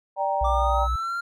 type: chord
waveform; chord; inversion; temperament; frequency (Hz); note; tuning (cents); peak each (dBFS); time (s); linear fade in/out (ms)
sine; G minor; second; equal with one note detuned; 587.3 / 784 / 935.6; D5 / G5 / Bb5; 0 / 0 / +6; -27 / -25 / -27; 0.16-0.88; 50
type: tone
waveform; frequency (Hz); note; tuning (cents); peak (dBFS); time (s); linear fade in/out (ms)
sine; 61; B1; -21; -23; 0.41-0.96; 5
type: linear sweep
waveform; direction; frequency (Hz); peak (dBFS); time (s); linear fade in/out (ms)
triangle; up; 1167 to 1396.9; -24; 0.44-1.21; 10
effects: none